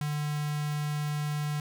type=tone with notch filter; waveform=square; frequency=148.6 Hz; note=D3; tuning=21 cents sharp; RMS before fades=-31 dBFS; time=0.01-1.6 s; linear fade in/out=2 ms; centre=480 Hz; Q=1.4; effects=none